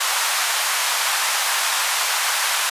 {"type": "band-pass noise", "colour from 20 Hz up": "pink", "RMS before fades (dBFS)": -21, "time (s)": [0, 2.7], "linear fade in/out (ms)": 10, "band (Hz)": [840, 13000], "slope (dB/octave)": 24, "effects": ["resampled to 32000 Hz"]}